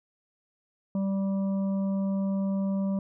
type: harmonic tone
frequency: 194.9 Hz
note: G3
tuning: 10 cents flat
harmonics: 1 / 3 / 5 / 6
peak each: -25 / -37 / -47 / -52 dBFS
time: 0.95-2.99 s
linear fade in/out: 2 ms
effects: none